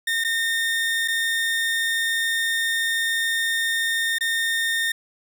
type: tone with dropouts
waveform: 30% pulse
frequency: 1827 Hz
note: A#6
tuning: 35 cents flat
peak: -18 dBFS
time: 0.07-4.92 s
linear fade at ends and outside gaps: 5 ms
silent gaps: 0.24-0.246 / 1.078-1.082 / 4.185-4.208 s
effects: none